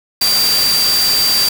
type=tone in noise; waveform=sine; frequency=4699 Hz; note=D8; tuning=in tune; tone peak=-12 dBFS; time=0.21-1.49 s; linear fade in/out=5 ms; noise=white; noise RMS=-18 dBFS; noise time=0.21-1.49 s; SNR=+3 dB; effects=none